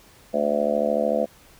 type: harmonic tone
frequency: 73.42 Hz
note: D2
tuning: in tune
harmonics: 3 / 4 / 5 / 6 / 7 / 8 / 9 / 10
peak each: -28 / -33 / -34 / -36 / -24 / -26 / -25 / -36 dBFS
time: 0.33-1.26 s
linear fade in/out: 20 ms
effects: pink hiss -52 dBFS RMS until 1.59 s